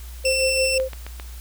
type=tone with tremolo; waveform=sine; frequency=523.3 Hz; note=C5; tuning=in tune; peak=-18 dBFS; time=0.24-0.89 s; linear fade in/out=20 ms; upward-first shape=sine; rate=5.9 Hz; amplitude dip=60%
type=tone; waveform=20% pulse; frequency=2688 Hz; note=E7; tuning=33 cents sharp; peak=-16 dBFS; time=0.25-0.78 s; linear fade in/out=2 ms
type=click train; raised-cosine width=0.3 ms; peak=-19 dBFS; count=4; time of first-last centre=0.8-1.198 s; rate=7.53 Hz
effects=added 60 Hz sine -34 dBFS peak until 1.4 s + white hiss -46 dBFS RMS until 1.4 s